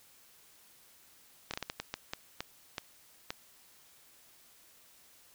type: slowing click train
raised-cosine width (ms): 0.2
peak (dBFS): -18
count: 11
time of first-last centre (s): 1.51-3.305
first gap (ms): 27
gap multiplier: 1.39
effects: white hiss -61 dBFS RMS until 5.34 s